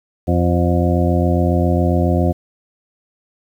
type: harmonic tone with a mistuned harmonic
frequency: 87.31 Hz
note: F2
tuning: in tune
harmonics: 1 / 2 / 3 / 4 / 6 / 7 / 8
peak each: -16 / -19 / -21 / -22 / -24 / -24 / -25 dBFS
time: 0.27-2.33 s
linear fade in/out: 20 ms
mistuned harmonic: 8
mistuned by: +39 cents
effects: 8-bit